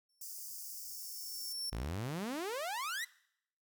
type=tone with exponential growth; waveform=sawtooth; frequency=5430 Hz; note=F8; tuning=50 cents flat; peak=-33 dBFS; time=0.09-1.7 s; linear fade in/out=5 ms; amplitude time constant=350 ms
type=high-pass noise; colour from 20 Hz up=white; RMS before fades=-46 dBFS; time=0.21-1.53 s; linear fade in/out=5 ms; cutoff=4800 Hz; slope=96 dB/octave
type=exponential sweep; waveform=sawtooth; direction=up; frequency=49.39 to 2049 Hz; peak=-33 dBFS; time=1.72-3.05 s; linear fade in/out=10 ms
effects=noise-tail reverb RT60 0.7 s tail -20 dB re dry